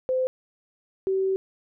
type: tone pair in turn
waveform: sine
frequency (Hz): 515 / 382.9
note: C5 / G4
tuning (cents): -28 / -41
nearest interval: perfect fourth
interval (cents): 513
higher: first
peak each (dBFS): -21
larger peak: neither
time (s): 0.09-0.27 / 1.07-1.36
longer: second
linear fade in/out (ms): 0
effects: none